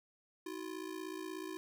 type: ring-modulated tone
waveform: square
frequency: 345.4 Hz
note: F4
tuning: 19 cents flat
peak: -39 dBFS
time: 0.46-1.57 s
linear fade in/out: 0 ms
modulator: 28.3 Hz
effects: none